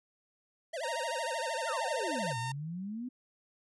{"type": "tone with vibrato", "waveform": "square", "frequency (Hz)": 585, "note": "D5", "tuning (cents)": -7, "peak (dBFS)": -36, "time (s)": [0.73, 2.33], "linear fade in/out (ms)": 10, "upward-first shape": "sine", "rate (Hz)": 13, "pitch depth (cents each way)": 260}
{"type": "tone with pitch glide", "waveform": "sawtooth", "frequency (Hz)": [929, 912.5], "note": ["A#5", "A#5"], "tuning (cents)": [-6, -37], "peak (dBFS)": -32, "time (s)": [0.83, 2.52], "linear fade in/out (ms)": 5, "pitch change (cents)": -31, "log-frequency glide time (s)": [1.13, 1.54]}
{"type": "exponential two-way sweep", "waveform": "sine", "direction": "down then up", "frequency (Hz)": [1480, 115.4, 258.3], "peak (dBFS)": -36, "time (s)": [1.67, 3.09], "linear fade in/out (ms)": 10, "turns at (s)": 2.38}
{"effects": ["resampled to 24000 Hz"]}